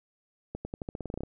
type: accelerating click train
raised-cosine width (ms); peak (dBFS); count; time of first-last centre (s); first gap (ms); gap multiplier
2; -22; 13; 0.55-1.235; 100; 0.89
effects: none